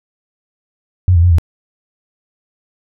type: tone with pitch steps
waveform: sine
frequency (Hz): 91.2 / 84.1 / 88.9 / 82.7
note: F#2 / E2 / F2 / E2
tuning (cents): -24 / +35 / +31 / +6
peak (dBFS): -6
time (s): 1.08-1.384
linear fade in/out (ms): 0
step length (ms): 76
effects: none